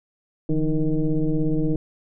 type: tone with frequency modulation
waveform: sine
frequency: 150.6 Hz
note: D3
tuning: 44 cents sharp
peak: -18 dBFS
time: 0.49-1.76 s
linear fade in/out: 2 ms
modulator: 159 Hz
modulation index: 1.6
effects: none